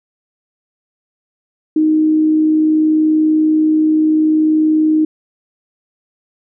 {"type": "tone with amplitude modulation", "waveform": "sine", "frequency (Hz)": 311.1, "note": "D#4", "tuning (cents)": 0, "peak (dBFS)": -8, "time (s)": [1.76, 5.05], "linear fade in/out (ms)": 5, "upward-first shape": "sine", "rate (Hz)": 60.6, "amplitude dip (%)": 25, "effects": []}